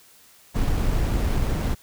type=noise with sample-and-hold; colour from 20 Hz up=brown; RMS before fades=-22 dBFS; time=0.54-1.75 s; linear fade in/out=20 ms; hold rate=7350 Hz; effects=white hiss -53 dBFS RMS until 1.82 s